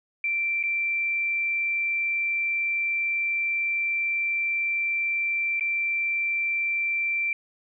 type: tone with dropouts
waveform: sine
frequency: 2349 Hz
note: D7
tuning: in tune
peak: -23 dBFS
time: 0.24-7.33 s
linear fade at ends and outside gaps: 2 ms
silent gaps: 0.629-0.636 / 5.597-5.608 s
effects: none